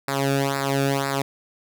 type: tone with flanger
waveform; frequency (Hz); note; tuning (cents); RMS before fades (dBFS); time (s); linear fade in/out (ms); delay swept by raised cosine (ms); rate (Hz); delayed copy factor
sawtooth; 137.9; C#3; -9; -23; 0.08-1.22; 2; 0.32 to 1; 2; -0.9
effects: none